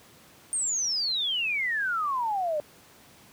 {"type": "exponential sweep", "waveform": "sine", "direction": "down", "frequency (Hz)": [8870, 581], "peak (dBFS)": -25, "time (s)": [0.53, 2.6], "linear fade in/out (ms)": 0, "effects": ["pink hiss -54 dBFS RMS until 3.32 s", "high-pass 100 Hz 12 dB/octave"]}